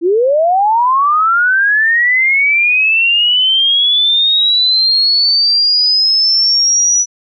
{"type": "linear sweep", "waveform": "sine", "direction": "up", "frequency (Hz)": [321.3, 5920], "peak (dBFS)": -8, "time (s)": [0.01, 7.06], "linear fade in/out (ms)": 50, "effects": []}